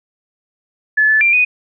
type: tone with pitch steps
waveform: sine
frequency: 1725 / 1740 / 2372 / 2485 Hz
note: A6 / A6 / D7 / D#7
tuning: -35 / -20 / +17 / -3 cents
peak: -9 dBFS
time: 0.97-1.45 s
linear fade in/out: 10 ms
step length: 120 ms
effects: none